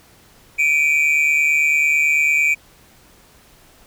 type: tone pair together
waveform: triangle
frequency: 2319 / 2468 Hz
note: D7 / D#7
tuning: -22 / -15 cents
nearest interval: minor second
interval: 107 cents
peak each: -14 / -16 dBFS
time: 0.58-2.55 s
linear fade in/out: 20 ms
effects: pink hiss -50 dBFS RMS until 3.86 s